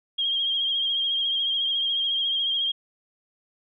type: tone with vibrato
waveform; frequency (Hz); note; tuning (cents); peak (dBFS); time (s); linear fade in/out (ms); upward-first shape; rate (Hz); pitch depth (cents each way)
sine; 3226; G7; +49; -22; 0.18-2.72; 10; sine; 14; 39
effects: none